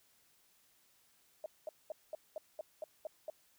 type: tone bursts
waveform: sine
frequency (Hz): 622.3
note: D#5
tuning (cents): 0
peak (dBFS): -38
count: 9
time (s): 1.44-3.3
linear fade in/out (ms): 2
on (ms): 20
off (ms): 210
effects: white hiss -70 dBFS RMS until 3.58 s